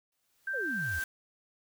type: noise with exponential growth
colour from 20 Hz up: white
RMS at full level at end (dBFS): -42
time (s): 0.12-1.04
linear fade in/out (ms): 2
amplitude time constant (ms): 200
type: tone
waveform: sine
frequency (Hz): 1568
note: G6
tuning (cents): 0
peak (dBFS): -31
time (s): 0.47-1.04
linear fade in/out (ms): 5
type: exponential sweep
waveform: sine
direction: down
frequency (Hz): 604 to 69.3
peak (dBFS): -36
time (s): 0.53-1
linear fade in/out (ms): 20
effects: none